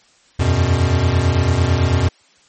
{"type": "chord", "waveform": "square", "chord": "E suspended second", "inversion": "none", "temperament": "equal with one note detuned", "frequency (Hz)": [83.51, 92.5, 123.47], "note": ["E2", "F#2", "B2"], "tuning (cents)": [23, 0, 0], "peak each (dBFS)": [-18, -18, -19], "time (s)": [0.39, 2.09], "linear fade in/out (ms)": 10, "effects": ["white hiss -53 dBFS RMS until 2.48 s", "MP3 32 kbps"]}